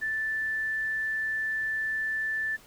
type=tone; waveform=sine; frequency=1760 Hz; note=A6; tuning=in tune; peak=-27 dBFS; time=0.01-2.57 s; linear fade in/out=20 ms; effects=pink hiss -54 dBFS RMS until 2.66 s